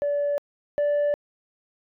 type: tone pair in turn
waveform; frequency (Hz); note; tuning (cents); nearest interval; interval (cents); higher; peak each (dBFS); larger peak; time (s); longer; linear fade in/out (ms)
sine; 577 / 583.4; D5 / D5; -31 / -12; unison; 19; second; -20 / -17; second; 0.02-0.38 / 0.78-1.14; neither; 0
effects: tanh soft clip ceiling -19 dBFS